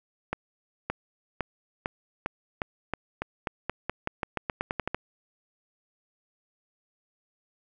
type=accelerating click train; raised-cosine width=0.5 ms; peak=-13 dBFS; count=20; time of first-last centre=0.33-4.946 s; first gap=570 ms; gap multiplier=0.89; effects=none